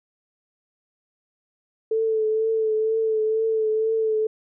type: tone with vibrato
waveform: sine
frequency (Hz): 440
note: A4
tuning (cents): 0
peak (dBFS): -19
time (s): 1.91-4.27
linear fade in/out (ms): 5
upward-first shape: triangle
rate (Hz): 2.1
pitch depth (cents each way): 32
effects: none